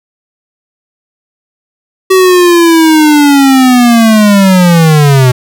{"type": "linear sweep", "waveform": "square", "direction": "down", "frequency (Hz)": [380.4, 123.47], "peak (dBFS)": -3, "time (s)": [2.1, 5.32], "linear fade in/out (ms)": 10, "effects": []}